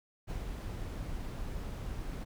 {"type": "noise with ADSR envelope", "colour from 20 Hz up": "brown", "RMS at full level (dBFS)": -37, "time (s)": [0.27, 2.25], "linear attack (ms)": 30, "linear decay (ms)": 130, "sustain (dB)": -2, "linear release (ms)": 22, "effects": []}